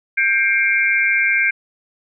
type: tone cluster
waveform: sine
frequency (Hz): 1586 / 2140 / 2345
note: G6 / C7 / D7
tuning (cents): +20 / +38 / -3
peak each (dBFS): -18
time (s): 0.17-1.51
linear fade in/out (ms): 10
effects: none